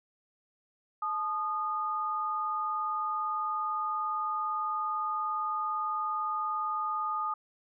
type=tone pair together; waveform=sine; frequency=865.6 / 1228 Hz; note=A5 / D#6; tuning=-29 / -23 cents; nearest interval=tritone; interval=606 cents; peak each=-36 / -30 dBFS; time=1.02-7.34 s; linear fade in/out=5 ms; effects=none